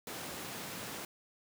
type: high-pass noise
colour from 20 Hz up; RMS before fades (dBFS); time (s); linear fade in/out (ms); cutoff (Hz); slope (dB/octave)
pink; -43; 0.07-1.05; 2; 160; 12
effects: none